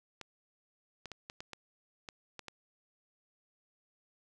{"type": "clicks", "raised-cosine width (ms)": 0.2, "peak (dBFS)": -26, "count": 9, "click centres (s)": [0.213, 1.057, 1.117, 1.299, 1.405, 1.533, 2.088, 2.393, 2.483], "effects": []}